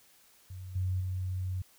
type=tone with level steps; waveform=sine; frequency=92.5 Hz; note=F#2; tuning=in tune; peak=-40 / -28 / -31 dBFS; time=0.5-1.62 s; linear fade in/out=5 ms; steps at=0.75 / 1 s; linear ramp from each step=10 ms; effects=white hiss -62 dBFS RMS until 1.78 s